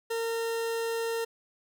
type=tone; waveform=40% pulse; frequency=458.1 Hz; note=A#4; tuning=30 cents flat; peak=-28 dBFS; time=0.1-1.25 s; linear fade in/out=10 ms; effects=none